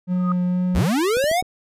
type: tone with vibrato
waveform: triangle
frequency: 180.3 Hz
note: F#3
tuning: 45 cents flat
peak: -16 dBFS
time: 0.07-0.86 s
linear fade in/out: 50 ms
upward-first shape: sine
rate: 2.1 Hz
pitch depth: 11 cents each way
type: tone with exponential growth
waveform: sine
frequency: 1244.5 Hz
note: D#6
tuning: in tune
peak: -20 dBFS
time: 0.1-0.32 s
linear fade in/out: 2 ms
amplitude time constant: 47 ms
type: linear sweep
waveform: square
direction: up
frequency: 38.89 to 759 Hz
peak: -18 dBFS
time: 0.74-1.42 s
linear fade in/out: 20 ms
type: clicks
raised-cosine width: 2 ms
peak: -19 dBFS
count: 4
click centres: 1.17 / 1.241 / 1.314 / 1.425 s
effects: resampled to 32000 Hz